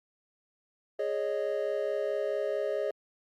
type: chord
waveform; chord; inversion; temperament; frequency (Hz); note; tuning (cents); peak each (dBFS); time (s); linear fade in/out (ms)
triangle; Ab suspended fourth; none; equal with one note detuned; 415.3 / 554.4 / 619; Ab4 / Db5 / Eb5; 0 / 0 / -9; -31; 0.99-2.91; 5
effects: Opus 48 kbps